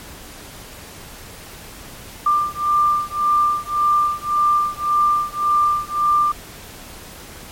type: beating tone pair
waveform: sine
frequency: 1189 / 1190.8 Hz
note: D6 / D6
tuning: +21 / +24 cents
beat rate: 1.8 Hz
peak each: -18 dBFS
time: 2.26-6.32 s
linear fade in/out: 5 ms
effects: pink hiss -38 dBFS RMS until 7.51 s + MP3 64 kbps